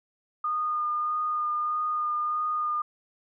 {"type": "tone with vibrato", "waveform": "sine", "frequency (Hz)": 1221, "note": "D#6", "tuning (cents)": -33, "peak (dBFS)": -25, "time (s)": [0.44, 2.82], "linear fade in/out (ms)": 5, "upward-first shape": "sine", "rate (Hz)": 1.6, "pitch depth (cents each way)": 14, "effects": []}